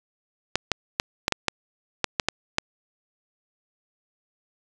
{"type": "clicks", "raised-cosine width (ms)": 0.2, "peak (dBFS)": -3, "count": 10, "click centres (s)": [0.556, 0.717, 0.999, 1.281, 1.323, 1.483, 2.043, 2.198, 2.286, 2.584], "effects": ["resampled to 24000 Hz", "7-bit"]}